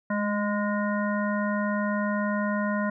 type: harmonic tone with a mistuned harmonic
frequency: 206 Hz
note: G#3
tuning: 14 cents flat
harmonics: 1 / 3 / 5 / 7 / 9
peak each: -26 / -31 / -33 / -34 / -36 dBFS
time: 0.1-2.9 s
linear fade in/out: 5 ms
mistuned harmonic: 1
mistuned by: +18 cents
effects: none